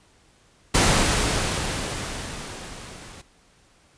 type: noise with level ramp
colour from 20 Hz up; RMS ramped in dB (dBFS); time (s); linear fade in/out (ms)
pink; -17 to -43; 0.74-3.22; 10
effects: pink hiss -58 dBFS RMS until 3.97 s + resampled to 22050 Hz